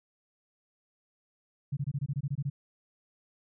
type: tone bursts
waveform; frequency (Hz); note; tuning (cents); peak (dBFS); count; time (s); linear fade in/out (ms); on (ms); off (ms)
sine; 140.1; C#3; +19; -28; 11; 1.72-2.5; 10; 50; 23
effects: none